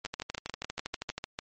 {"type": "two click trains", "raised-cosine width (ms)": 0.2, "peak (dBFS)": [-17, -16], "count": [15, 10], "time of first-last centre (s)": [[0.06, 1.18], [0.05, 1.389]], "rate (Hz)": [12.5, 6.72], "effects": ["MP3 32 kbps"]}